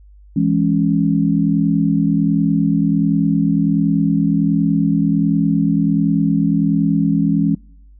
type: chord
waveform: sine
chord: C# minor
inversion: first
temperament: equal with one note detuned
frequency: 166.34 / 207.7 / 277.2 Hz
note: E3 / G#3 / C#4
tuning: +16 / 0 / 0 cents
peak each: -17 dBFS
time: 0.36-7.55 s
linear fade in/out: 5 ms
effects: noise-tail reverb RT60 0.7 s tail -25 dB re dry + added 50 Hz sine -41 dBFS peak until 7.99 s